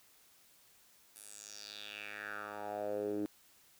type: tone with band-pass filter sweep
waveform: 10% pulse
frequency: 103.83 Hz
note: G#2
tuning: in tune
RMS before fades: -42 dBFS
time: 1.16-3.26 s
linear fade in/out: 0 ms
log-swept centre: 11000 to 300 Hz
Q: 3.9
effects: white hiss -65 dBFS RMS until 3.79 s